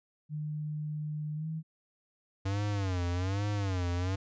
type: tone with pitch glide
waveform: sine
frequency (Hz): 151.4 to 159.2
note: D#3 to D#3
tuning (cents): -47 to +40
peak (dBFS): -33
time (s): 0.29-1.63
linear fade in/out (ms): 50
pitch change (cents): +87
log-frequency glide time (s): 1.35-1.47
type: tone with vibrato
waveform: square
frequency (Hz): 95.2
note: F#2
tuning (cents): +50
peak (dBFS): -30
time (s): 2.45-4.16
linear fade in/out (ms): 10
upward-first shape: sine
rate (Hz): 1.2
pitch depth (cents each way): 150
effects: resampled to 16000 Hz